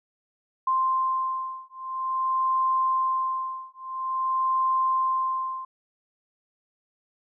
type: beating tone pair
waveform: sine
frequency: 1046.5 / 1046.99 Hz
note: C6 / C6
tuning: 0 / +1 cents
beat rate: 0.49 Hz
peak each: -26 / -26 dBFS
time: 0.67-5.65 s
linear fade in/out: 5 ms
effects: none